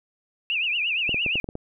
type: tone with vibrato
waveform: sine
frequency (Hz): 2637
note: E7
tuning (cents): 0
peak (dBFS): -22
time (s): 0.5-1.4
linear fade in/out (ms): 0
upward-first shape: triangle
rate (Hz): 8.6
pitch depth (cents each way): 200
type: clicks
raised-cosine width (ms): 2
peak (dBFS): -18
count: 7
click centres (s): 1.093 / 1.144 / 1.263 / 1.356 / 1.443 / 1.489 / 1.554
effects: none